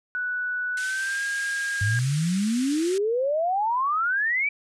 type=tone with pitch glide; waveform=sine; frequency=1480 to 1623.3 Hz; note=F#6 to G#6; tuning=0 to -40 cents; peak=-25 dBFS; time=0.15-1.99 s; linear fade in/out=0 ms; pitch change=+160 cents; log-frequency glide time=0.73-1.22 s
type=band-pass noise; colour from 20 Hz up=white; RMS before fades=-38 dBFS; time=0.77-2.98 s; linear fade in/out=2 ms; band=1300 to 9700 Hz; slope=48 dB/octave
type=exponential sweep; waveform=sine; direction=up; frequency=99.1 to 2349 Hz; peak=-21 dBFS; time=1.81-4.49 s; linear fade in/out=5 ms
effects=none